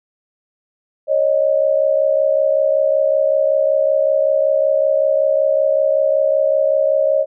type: tone pair together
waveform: sine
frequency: 551 / 616.3 Hz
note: C#5 / D#5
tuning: -11 / -17 cents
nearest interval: major second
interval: 194 cents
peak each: -15 dBFS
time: 1.07-7.26 s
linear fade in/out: 50 ms
effects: none